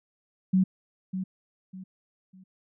sine tone with echo, 187.4 Hz, F#3, 22 cents sharp, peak -18 dBFS, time 0.53-0.64 s, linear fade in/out 10 ms, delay 600 ms, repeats 3, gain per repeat -10 dB, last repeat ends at 2.44 s, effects none

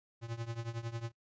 square tone with tremolo, 116 Hz, A#2, 8 cents flat, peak -35 dBFS, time 0.21-1.12 s, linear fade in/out 50 ms, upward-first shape triangle, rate 11 Hz, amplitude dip 90%, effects noise-tail reverb RT60 0.1 s tail -24 dB re dry + resampled to 16000 Hz

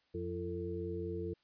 harmonic tone with a mistuned harmonic, 89 Hz, F2, 33 cents sharp, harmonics 1 / 2 / 4 / 5, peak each -42 / -45 / -41 / -41 dBFS, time 0.14-1.34 s, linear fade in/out 10 ms, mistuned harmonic 4, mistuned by -76 cents, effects white hiss -74 dBFS RMS until 1.43 s + resampled to 11025 Hz

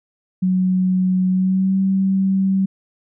sine tone with pitch glide, 185 to 192.19 Hz, F#3 to G3, 0 to -34 cents, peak -14 dBFS, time 0.42-2.66 s, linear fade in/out 10 ms, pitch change +66 cents, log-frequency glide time 1.3-1.78 s, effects none

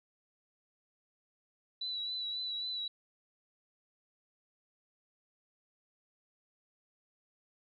sine tone with vibrato, 3951 Hz, B7, in tune, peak -35 dBFS, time 1.81-2.88 s, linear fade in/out 5 ms, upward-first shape triangle, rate 3.7 Hz, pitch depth 38 cents each way, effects none

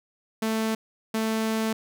sawtooth tone pair in turn, 221.2 / 221.2 Hz, A3 / A3, +9 / +9 cents, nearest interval unison, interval 0 cents, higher neither, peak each -20 dBFS, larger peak neither, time 0.42-0.75 / 1.14-1.73 s, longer second, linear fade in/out 5 ms, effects none

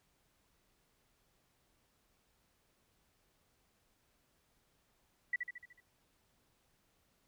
sine tone with echo, 1959 Hz, B6, 15 cents flat, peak -30 dBFS, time 5.33-5.36 s, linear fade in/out 5 ms, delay 74 ms, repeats 6, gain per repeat -5 dB, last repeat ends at 5.804 s, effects pink hiss -75 dBFS RMS until 7.27 s

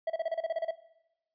triangle tone bursts, 653 Hz, E5, 17 cents flat, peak -25 dBFS, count 11, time 0.07-0.71 s, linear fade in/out 5 ms, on 30 ms, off 31 ms, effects noise-tail reverb RT60 0.9 s tail -18 dB re dry + resampled to 11025 Hz

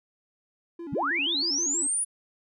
triangle tone with vibrato, 310 Hz, D#4, 6 cents flat, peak -33 dBFS, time 0.79-1.87 s, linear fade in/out 5 ms, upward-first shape square, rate 6.3 Hz, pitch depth 160 cents each way
sine linear sweep, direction up, 42.39 to 9956 Hz, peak -24 dBFS, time 0.92-2.05 s, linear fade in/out 20 ms
effects none

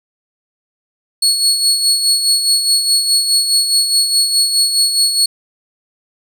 30% pulse tone with tremolo, 4364 Hz, C#8, 28 cents flat, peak -6 dBFS, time 1.22-5.26 s, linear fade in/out 5 ms, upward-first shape sine, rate 4.8 Hz, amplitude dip 55%, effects none

